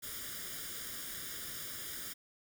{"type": "noise with comb filter", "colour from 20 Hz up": "white", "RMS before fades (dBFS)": -43, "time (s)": [0.02, 2.14], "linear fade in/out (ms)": 20, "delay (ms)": 0.58, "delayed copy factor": 0.8, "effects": []}